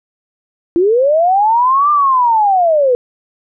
sine linear two-way sweep, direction up then down, 328.3 to 1200 to 476.4 Hz, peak -8 dBFS, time 0.76-2.95 s, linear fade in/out 0 ms, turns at 1.91 s, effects none

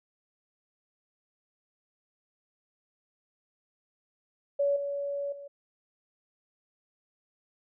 sine tone with level steps, 566 Hz, C#5, 36 cents sharp, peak -23 / -30 / -41 dBFS, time 4.59-5.48 s, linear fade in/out 10 ms, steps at 4.76 / 5.32 s, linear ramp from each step 5 ms, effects none

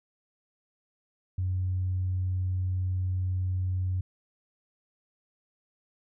sine tone, 92.2 Hz, F#2, 6 cents flat, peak -25 dBFS, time 1.38-4.01 s, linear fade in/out 5 ms, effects tanh soft clip ceiling -21 dBFS

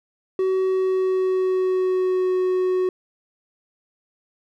triangle tone with pitch glide, 377.2 to 369 Hz, F#4 to F#4, +33 to -5 cents, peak -16 dBFS, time 0.39-2.89 s, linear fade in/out 2 ms, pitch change -38 cents, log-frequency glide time 0.62-2.35 s, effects none

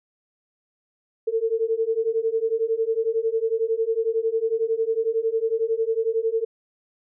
sine beating tone pair, 444.3 / 455.3 Hz, A4 / A#4, +17 / -41 cents, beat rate 11 Hz, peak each -24 / -23 dBFS, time 1.27-6.45 s, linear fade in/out 10 ms, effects none

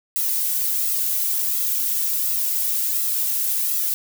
violet noise with flanger, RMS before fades -22 dBFS, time 0.16-3.94 s, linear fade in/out 0 ms, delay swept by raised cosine 1.5 to 2.7 ms, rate 1.4 Hz, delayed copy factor +0.95, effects none

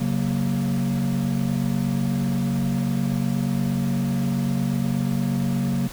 triangle chord, F# major, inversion second, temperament equal with one note detuned, 136.29 / 185 / 233.1 Hz, C#3 / F#3 / A#3, -29 / 0 / 0 cents, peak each -23 dBFS, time 0-5.88 s, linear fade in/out 10 ms, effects pink hiss -39 dBFS RMS until 5.92 s

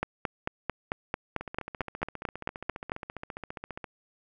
two click trains, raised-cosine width 0.5 ms, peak -22 / -13 dBFS, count 37 / 14, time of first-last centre 1.41-3.842 / 0.03-2.919 s, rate 14.8 / 4.5 Hz, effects none

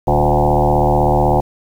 sine tone with frequency modulation, 436.1 Hz, A4, 15 cents flat, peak -10 dBFS, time 0.07-1.41 s, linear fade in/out 10 ms, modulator 76 Hz, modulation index 5.7, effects 7-bit

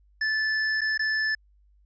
square tone with dropouts, 1746 Hz, A6, 14 cents flat, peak -24 dBFS, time 0.21-1.35 s, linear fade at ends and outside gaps 5 ms, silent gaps 0.809-0.815 / 0.977-0.993 s, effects added 50 Hz sine -57 dBFS peak until 1.85 s + resampled to 16000 Hz

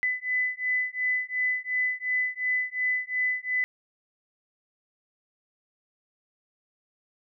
sine beating tone pair, 2003 / 2005.8 Hz, B6 / B6, +24 / +26 cents, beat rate 2.8 Hz, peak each -28 dBFS, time 0.03-3.64 s, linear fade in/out 0 ms, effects none

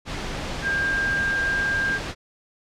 sine tone in noise, 1600 Hz, G6, 35 cents sharp, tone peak -21 dBFS, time 0.62-2 s, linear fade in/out 50 ms, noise pink, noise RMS -30 dBFS, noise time 0.05-2.15 s, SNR +6 dB, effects low-pass 5000 Hz 12 dB/octave

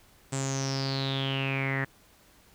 sawtooth tone with low-pass filter sweep, 135.4 Hz, C#3, 40 cents flat, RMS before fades -30 dBFS, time 0.32-1.85 s, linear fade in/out 10 ms, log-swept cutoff 7900 to 1800 Hz, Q 9.9, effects pink hiss -59 dBFS RMS until 2.54 s

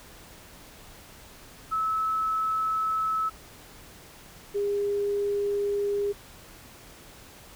sine tone pair in turn, 1300 / 406.1 Hz, E6 / G#4, -24 / -39 cents, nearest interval octave + minor sixth, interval 2015 cents, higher first, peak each -24 dBFS, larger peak neither, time 1.71-3.3 / 4.54-6.13 s, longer neither, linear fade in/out 20 ms, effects pink hiss -49 dBFS RMS until 7.55 s

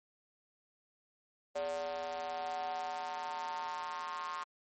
square tone with high-pass filter sweep, 82.41 Hz, E2, in tune, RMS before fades -39 dBFS, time 1.55-4.44 s, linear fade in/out 10 ms, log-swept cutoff 580 to 1100 Hz, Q 6.6, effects MP3 32 kbps

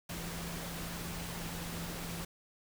sine tone in noise, 169.9 Hz, F3, 47 cents flat, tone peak -43 dBFS, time 0.09-2.25 s, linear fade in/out 5 ms, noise pink, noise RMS -42 dBFS, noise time 0.09-2.25 s, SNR -4 dB, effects none

